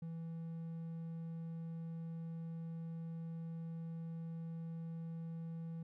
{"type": "tone", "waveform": "triangle", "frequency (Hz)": 164.81, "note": "E3", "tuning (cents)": 0, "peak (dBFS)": -40, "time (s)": [0.02, 5.83], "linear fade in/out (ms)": 5, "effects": []}